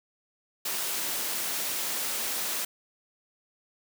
white high-pass noise, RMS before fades -31 dBFS, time 0.65-2.65 s, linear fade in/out 5 ms, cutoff 210 Hz, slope 12 dB/octave, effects none

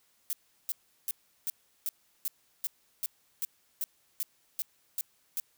violet noise bursts, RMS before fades -32 dBFS, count 14, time 0.3-5.4 s, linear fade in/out 0 ms, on 30 ms, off 360 ms, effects white hiss -69 dBFS RMS until 5.57 s

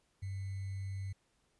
sine tone with sample-and-hold, 96.8 Hz, G2, 21 cents flat, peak -37 dBFS, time 0.22-1.13 s, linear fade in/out 10 ms, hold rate 2100 Hz, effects pink hiss -75 dBFS RMS until 1.59 s + resampled to 24000 Hz

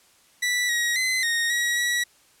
sawtooth tone with pitch steps, 1966 / 1899 / 2040 / 1860 / 1911 / 1930 Hz, B6 / A#6 / C7 / A#6 / A#6 / B6, -8 / +32 / -44 / -4 / +43 / -40 cents, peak -18 dBFS, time 0.42-2.04 s, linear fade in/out 10 ms, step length 270 ms, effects white hiss -58 dBFS RMS until 2.4 s + low-pass 11000 Hz 12 dB/octave

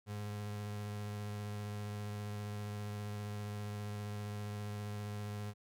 35% pulse tone with vibrato, 103.83 Hz, G#2, in tune, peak -38 dBFS, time 0.06-5.54 s, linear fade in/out 50 ms, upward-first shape sine, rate 15 Hz, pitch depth 14 cents each way, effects none

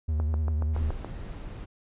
triangle tone with vibrato, 77.1 Hz, D#2, 15 cents flat, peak -22 dBFS, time 0.08-0.91 s, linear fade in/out 10 ms, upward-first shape triangle, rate 10 Hz, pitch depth 80 cents each way
click train, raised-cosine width 1 ms, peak -22 dBFS, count 7, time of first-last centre 0.2-1.046 s, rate 7.09 Hz
brown noise, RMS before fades -37 dBFS, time 0.73-1.66 s, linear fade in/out 20 ms
effects resampled to 8000 Hz

